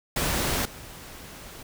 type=noise with level steps; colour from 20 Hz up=pink; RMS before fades=-26 / -43 dBFS; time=0.16-1.63 s; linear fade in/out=5 ms; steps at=0.65 s; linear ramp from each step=5 ms; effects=none